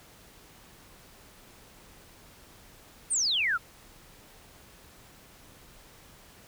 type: exponential sweep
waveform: sine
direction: down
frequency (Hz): 9397 to 1270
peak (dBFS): -24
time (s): 3.1-3.58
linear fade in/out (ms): 20
effects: pink hiss -54 dBFS RMS until 6.47 s